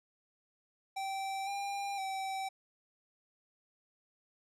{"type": "tone with pitch steps", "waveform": "square", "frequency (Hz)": [777, 799, 771], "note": ["G5", "G5", "G5"], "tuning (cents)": [-16, 33, -29], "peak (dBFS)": -36, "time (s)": [0.96, 2.49], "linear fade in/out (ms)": 10, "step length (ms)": 510, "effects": ["low-pass 10000 Hz 12 dB/octave"]}